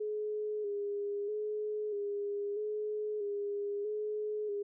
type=tone with vibrato; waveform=sine; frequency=415.3 Hz; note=G#4; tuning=in tune; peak=-33 dBFS; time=0-4.63 s; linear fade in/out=10 ms; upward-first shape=square; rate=0.78 Hz; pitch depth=35 cents each way; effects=none